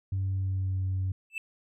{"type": "tone with pitch glide", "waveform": "sine", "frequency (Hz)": [96, 94.24], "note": ["G2", "F#2"], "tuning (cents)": [-36, 32], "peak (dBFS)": -25, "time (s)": [0.12, 1.12], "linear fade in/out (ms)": 5, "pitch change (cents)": -32, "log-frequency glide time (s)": [0.25, 0.79]}
{"type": "tone with exponential growth", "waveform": "triangle", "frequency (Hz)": 2641, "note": "E7", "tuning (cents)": 3, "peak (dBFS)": -24, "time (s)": [1.3, 1.38], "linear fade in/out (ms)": 1, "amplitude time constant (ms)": 16}
{"effects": ["tanh soft clip ceiling -24 dBFS"]}